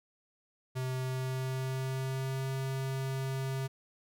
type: tone with pitch glide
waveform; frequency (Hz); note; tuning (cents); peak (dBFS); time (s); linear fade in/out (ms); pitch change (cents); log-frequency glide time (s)
square; 129.3 to 133.55; C3 to C3; -20 to +36; -33; 0.75-3.68; 20; +56; 0.98-2.5
effects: none